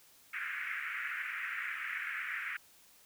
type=band-pass noise; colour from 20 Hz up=white; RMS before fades=-39 dBFS; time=0.33-2.57 s; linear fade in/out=5 ms; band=1400 to 2300 Hz; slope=48 dB/octave; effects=white hiss -62 dBFS RMS until 3.05 s